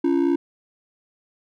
triangle ring-modulated tone, 311.1 Hz, D#4, in tune, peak -12 dBFS, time 0.04-0.36 s, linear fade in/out 5 ms, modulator 31.5 Hz, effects none

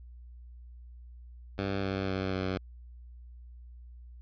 10% pulse tone with pitch steps, 98 / 96.59 / 95.21 / 93.85 Hz, G2 / G2 / G2 / F#2, 0 / -25 / -50 / +25 cents, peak -22 dBFS, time 1.58-2.58 s, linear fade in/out 5 ms, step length 250 ms, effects added 60 Hz sine -46 dBFS peak until 4.21 s + resampled to 11025 Hz

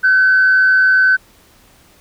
sine tone with frequency modulation, 1523 Hz, F#6, 50 cents sharp, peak -7 dBFS, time 0.03-1.17 s, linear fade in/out 20 ms, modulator 108 Hz, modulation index 0.35, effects tanh soft clip ceiling -4 dBFS + pink hiss -49 dBFS RMS until 2 s

